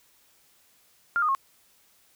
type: tone with pitch steps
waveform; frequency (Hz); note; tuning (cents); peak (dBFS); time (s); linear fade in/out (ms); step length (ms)
sine; 1396.9 / 1230.2 / 1083.4; F6 / D#6 / C#6; 0 / -20 / -40; -21; 1.16-1.349; 0; 63
effects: white hiss -62 dBFS RMS until 2.15 s